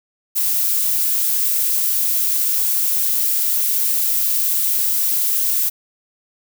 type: noise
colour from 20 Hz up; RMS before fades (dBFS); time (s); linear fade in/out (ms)
violet; -18; 0.35-5.7; 20
effects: none